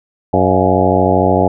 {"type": "harmonic tone with a mistuned harmonic", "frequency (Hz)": 93.3, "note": "F#2", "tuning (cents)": 15, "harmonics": [1, 2, 3, 4, 5, 6, 7, 8, 9], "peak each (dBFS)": [-18, -18, -18, -18, -18, -18, -18, -18, -18], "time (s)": [0.33, 1.48], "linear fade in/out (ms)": 5, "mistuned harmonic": 8, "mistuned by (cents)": -69, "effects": []}